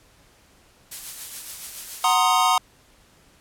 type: noise with tremolo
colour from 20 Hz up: blue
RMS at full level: -31 dBFS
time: 0.91-2.15 s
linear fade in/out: 10 ms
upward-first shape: triangle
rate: 7.1 Hz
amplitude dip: 45%
type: chord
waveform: square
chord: C half-diminished seventh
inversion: second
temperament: equal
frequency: 740 / 932.3 / 1046.5 / 1244.5 Hz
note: Gb5 / Bb5 / C6 / Eb6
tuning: 0 / 0 / 0 / 0 cents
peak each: -23 dBFS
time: 2.04-2.58 s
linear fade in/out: 2 ms
effects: pink hiss -56 dBFS RMS until 3.4 s + low-pass 12000 Hz 12 dB/octave